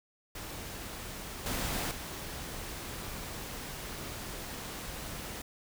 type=noise with level steps; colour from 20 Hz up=pink; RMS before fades=-42 / -34 / -41 dBFS; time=0.35-5.42 s; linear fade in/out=5 ms; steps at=1.46 / 1.91 s; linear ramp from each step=2 ms; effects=none